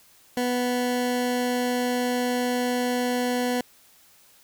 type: tone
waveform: 20% pulse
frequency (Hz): 246.9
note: B3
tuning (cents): 0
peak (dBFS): -18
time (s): 0.37-3.61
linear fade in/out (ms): 2
effects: white hiss -56 dBFS RMS until 4.43 s